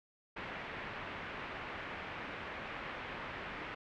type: low-pass noise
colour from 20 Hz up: white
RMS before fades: -44 dBFS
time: 0.36-3.75 s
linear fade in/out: 10 ms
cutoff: 2400 Hz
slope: 24 dB/octave
effects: none